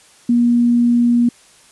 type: tone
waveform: sine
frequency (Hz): 238.9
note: A#3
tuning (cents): +43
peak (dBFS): -10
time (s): 0.29-1.29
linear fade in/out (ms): 5
effects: white hiss -48 dBFS RMS until 1.71 s + resampled to 24000 Hz